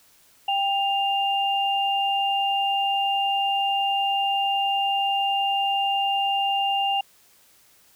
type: tone pair together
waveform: sine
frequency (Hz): 790.7 / 2800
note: G5 / F7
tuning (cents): +15 / +4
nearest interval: octave + minor seventh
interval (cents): 2189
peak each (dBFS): -22 / -25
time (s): 0.48-7.01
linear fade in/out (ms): 5
effects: white hiss -57 dBFS RMS until 7.95 s